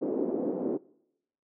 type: band-pass noise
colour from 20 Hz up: white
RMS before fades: -30 dBFS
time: 0.01-0.78 s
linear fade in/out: 20 ms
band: 230 to 420 Hz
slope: 24 dB/octave
effects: noise-tail reverb RT60 0.8 s tail -23 dB re dry + high-pass 150 Hz 12 dB/octave